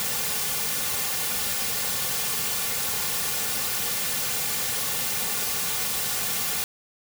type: noise with comb filter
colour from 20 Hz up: white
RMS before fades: -27 dBFS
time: 0-6.64 s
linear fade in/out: 0 ms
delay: 3.1 ms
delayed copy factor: -0.75
effects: none